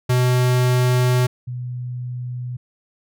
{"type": "tone pair in turn", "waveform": ["square", "sine"], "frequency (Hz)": [125.3, 123.93], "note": ["B2", "B2"], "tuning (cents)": [25, 6], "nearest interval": "unison", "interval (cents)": 19, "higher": "first", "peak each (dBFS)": [-15, -25], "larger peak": "first", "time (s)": [[0.09, 1.27], [1.47, 2.57]], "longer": "first", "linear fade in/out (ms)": 10, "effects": []}